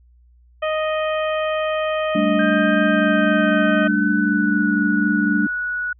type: harmonic tone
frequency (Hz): 622.3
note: D#5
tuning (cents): 0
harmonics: 1 / 2 / 3 / 4 / 5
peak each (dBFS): -20 / -26 / -30 / -32 / -34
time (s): 0.62-3.88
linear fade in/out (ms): 10
type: chord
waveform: sine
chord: G suspended second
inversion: none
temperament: equal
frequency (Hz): 196 / 220 / 293.7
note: G3 / A3 / D4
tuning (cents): 0 / 0 / 0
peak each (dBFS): -21 / -21 / -20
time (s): 2.15-5.47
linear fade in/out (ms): 5
type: tone with pitch glide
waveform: sine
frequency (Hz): 1582 to 1467.6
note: G6 to F#6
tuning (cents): +15 to -15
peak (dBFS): -21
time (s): 2.39-5.93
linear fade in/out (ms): 5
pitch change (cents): -130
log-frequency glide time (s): 2.81-4.7
effects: added 60 Hz sine -49 dBFS peak until 5.99 s